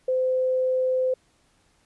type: tone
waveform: sine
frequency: 514 Hz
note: C5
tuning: 31 cents flat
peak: -20 dBFS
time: 0.08-1.14 s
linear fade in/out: 5 ms
effects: pink hiss -64 dBFS RMS until 1.85 s + resampled to 24000 Hz